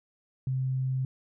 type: tone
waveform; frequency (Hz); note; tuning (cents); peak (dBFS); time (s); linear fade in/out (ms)
sine; 130.81; C3; 0; -26; 0.47-1.05; 2
effects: none